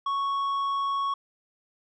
sine tone with tanh clipping, 1108.7 Hz, C#6, in tune, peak -26 dBFS, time 0.06-1.14 s, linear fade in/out 5 ms, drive 6 dB, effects none

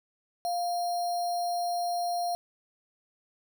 sine tone with sample-and-hold, 700 Hz, F5, 4 cents sharp, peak -27 dBFS, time 0.45-2.35 s, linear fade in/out 0 ms, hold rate 4900 Hz, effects none

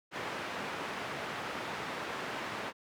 white band-pass noise, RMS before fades -39 dBFS, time 0.11-2.73 s, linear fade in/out 50 ms, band 130 to 1800 Hz, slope 12 dB/octave, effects none

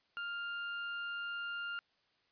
35% pulse tone, 1401 Hz, F6, 5 cents sharp, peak -36 dBFS, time 0.17-1.79 s, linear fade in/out 0 ms, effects white hiss -74 dBFS RMS until 2.31 s + resampled to 11025 Hz

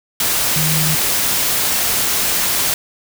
sine tone in noise, 155.56 Hz, D#3, in tune, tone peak -18 dBFS, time 0.56-0.95 s, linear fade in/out 2 ms, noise white, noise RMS -17 dBFS, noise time 0.2-2.74 s, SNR -4 dB, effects none

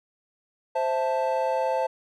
triangle chord, A minor, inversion first, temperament equal, 523.3 / 659.3 / 880 Hz, C5 / E5 / A5, 0 / 0 / 0 cents, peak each -24 / -27 / -25 dBFS, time 0.75-1.87 s, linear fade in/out 10 ms, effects none

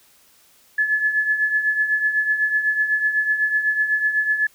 sine tone with tremolo, 1718 Hz, A6, 42 cents flat, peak -14 dBFS, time 0.78-4.47 s, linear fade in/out 5 ms, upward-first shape triangle, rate 8 Hz, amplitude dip 70%, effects white hiss -55 dBFS RMS until 4.54 s

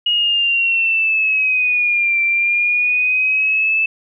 sine linear two-way sweep, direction down then up, 2888 to 2349 to 2633 Hz, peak -13 dBFS, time 0.06-3.86 s, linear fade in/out 5 ms, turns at 2.21 s, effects none

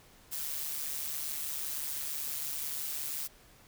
blue noise with amplitude modulation, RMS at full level -34 dBFS, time 0.31-3.28 s, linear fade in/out 20 ms, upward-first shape sine, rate 146 Hz, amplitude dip 60%, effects pink hiss -59 dBFS RMS until 3.67 s

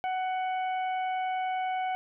harmonic tone, 745 Hz, F#5, 12 cents sharp, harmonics 1 / 2 / 3 / 4, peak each -28 / -42 / -41 / -48 dBFS, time 0.04-1.95 s, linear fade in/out 0 ms, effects none

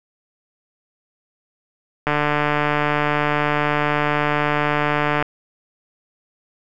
click train, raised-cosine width 0.5 ms, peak -4 dBFS, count 468, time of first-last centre 2.07-5.225 s, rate 148 Hz, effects none

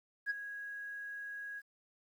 sine tone with ADSR envelope, 1654 Hz, G#6, 8 cents flat, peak -28 dBFS, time 0.26-1.62 s, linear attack 42 ms, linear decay 20 ms, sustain -13 dB, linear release 40 ms, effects tanh soft clip ceiling -29 dBFS + 11-bit

